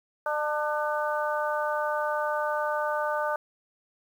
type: harmonic tone with a mistuned harmonic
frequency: 300 Hz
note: D4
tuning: 37 cents sharp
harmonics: 2 / 3 / 4 / 5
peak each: -29 / -31 / -32 / -33 dBFS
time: 0.26-3.36 s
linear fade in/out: 2 ms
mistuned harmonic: 3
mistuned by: -15 cents
effects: 9-bit